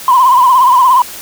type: tone with vibrato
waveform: sine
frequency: 1014 Hz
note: B5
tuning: 45 cents sharp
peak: -3 dBFS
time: 0.08-1.02 s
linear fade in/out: 2 ms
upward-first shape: triangle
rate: 17 Hz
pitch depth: 110 cents each way
effects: tanh soft clip ceiling 0 dBFS + white hiss -28 dBFS RMS until 1.21 s